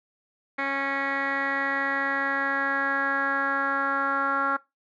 10% pulse tone with low-pass filter sweep, 275.4 Hz, C#4, 11 cents flat, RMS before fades -26 dBFS, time 0.58-4.57 s, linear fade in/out 10 ms, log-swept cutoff 2200 to 1400 Hz, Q 5.4, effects noise-tail reverb RT60 0.2 s tail -20 dB re dry

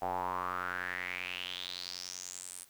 square tone with band-pass filter sweep, 45.21 Hz, F#1, 39 cents flat, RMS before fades -39 dBFS, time 0.01-2.65 s, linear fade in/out 20 ms, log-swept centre 750 to 9700 Hz, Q 5.7, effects white hiss -63 dBFS RMS until 2.69 s

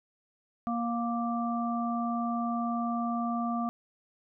harmonic tone, 234.8 Hz, A#3, 13 cents sharp, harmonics 1 / 3 / 5, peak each -30 / -34 / -35 dBFS, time 0.67-3.69 s, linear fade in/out 0 ms, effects none

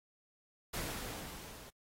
pink noise with level ramp, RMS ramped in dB -39 to -54 dBFS, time 0.73-1.7 s, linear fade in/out 10 ms, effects AAC 48 kbps

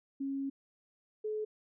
sine tone pair in turn, 273.9 / 428.7 Hz, C#4 / A4, -21 / -45 cents, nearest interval minor sixth, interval 776 cents, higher second, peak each -33 / -33 dBFS, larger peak neither, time 0.2-0.5 / 1.24-1.45 s, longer first, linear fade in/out 10 ms, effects none

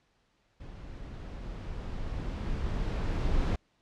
brown noise with level ramp, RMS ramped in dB -44 to -27 dBFS, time 0.6-3.56 s, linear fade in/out 5 ms, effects pink hiss -71 dBFS RMS until 3.81 s + low-pass 5000 Hz 12 dB/octave

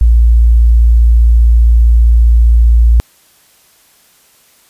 sine tone, 57.6 Hz, A#1, 20 cents flat, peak -3 dBFS, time 0.01-3 s, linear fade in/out 0 ms, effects white hiss -48 dBFS RMS until 4.69 s + resampled to 32000 Hz

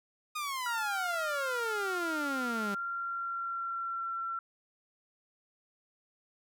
sawtooth exponential sweep, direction down, 1244.5 to 196 Hz, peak -30 dBFS, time 0.35-2.75 s, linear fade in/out 10 ms
sine tone with pitch glide, 1396.9 to 1354 Hz, F6 to E6, 0 to +46 cents, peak -33 dBFS, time 0.66-4.39 s, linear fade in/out 2 ms, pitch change -54 cents, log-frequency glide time 2.14-4.15 s
effects none

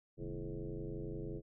sine tone with frequency modulation, 150 Hz, D3, 37 cents sharp, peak -39 dBFS, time 0.17-1.42 s, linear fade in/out 50 ms, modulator 91.4 Hz, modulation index 3.5, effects none

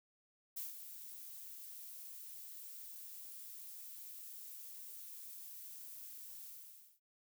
violet noise with ADSR envelope, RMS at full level -42 dBFS, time 0.56-7 s, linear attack 13 ms, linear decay 160 ms, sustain -9 dB, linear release 550 ms, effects none

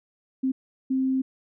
sine tone bursts at uneven times, 262.9 Hz, C4, 8 cents sharp, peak -21 dBFS, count 2, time 0.43-0.52 / 0.9-1.22 s, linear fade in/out 10 ms, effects none

